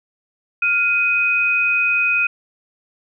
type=tone pair together; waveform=sine; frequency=1406 / 2505 Hz; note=F6 / D#7; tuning=+11 / +11 cents; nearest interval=minor seventh; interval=1000 cents; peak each=-22 / -15 dBFS; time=0.62-2.27 s; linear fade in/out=5 ms; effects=none